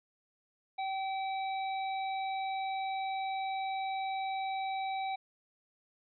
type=harmonic tone; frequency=770 Hz; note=G5; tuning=31 cents flat; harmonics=1 / 3 / 5; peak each=-33 / -43 / -47 dBFS; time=0.78-5.16 s; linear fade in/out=10 ms; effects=none